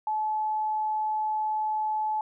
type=tone; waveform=sine; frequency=861 Hz; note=A5; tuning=38 cents flat; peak=-25 dBFS; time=0.07-2.21 s; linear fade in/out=2 ms; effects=none